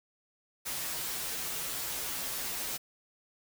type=noise with comb filter; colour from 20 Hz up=white; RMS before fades=-36 dBFS; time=0.65-2.78 s; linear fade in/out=20 ms; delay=10 ms; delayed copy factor=-0.85; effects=none